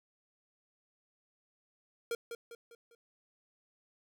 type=tone with echo; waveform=square; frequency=466.2 Hz; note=A#4; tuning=in tune; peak=-33 dBFS; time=2.11-2.15 s; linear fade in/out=2 ms; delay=200 ms; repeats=4; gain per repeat=-7 dB; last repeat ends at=2.95 s; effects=none